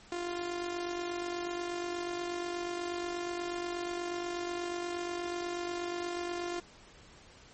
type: tone with amplitude modulation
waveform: sawtooth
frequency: 349.2 Hz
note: F4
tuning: in tune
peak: -28 dBFS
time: 0.12-6.6 s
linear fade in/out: 2 ms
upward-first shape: sine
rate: 48.3 Hz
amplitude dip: 50%
effects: pink hiss -56 dBFS RMS until 7.53 s + MP3 32 kbps